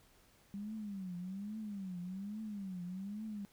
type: tone with vibrato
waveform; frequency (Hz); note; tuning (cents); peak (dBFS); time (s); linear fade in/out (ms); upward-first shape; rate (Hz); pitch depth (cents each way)
sine; 196.2; G3; +2; -40; 0.54-3.45; 0; triangle; 1.2; 210
effects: pink hiss -67 dBFS RMS until 3.52 s